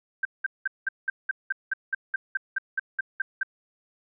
sine tone bursts, 1568 Hz, G6, in tune, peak -22 dBFS, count 16, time 0.23-3.432 s, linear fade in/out 5 ms, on 22 ms, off 190 ms, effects none

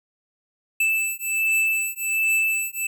square beating tone pair, 2637 / 2638.3 Hz, E7 / E7, 0 / +1 cents, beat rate 1.3 Hz, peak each -24 dBFS, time 0.8-2.87 s, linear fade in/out 5 ms, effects none

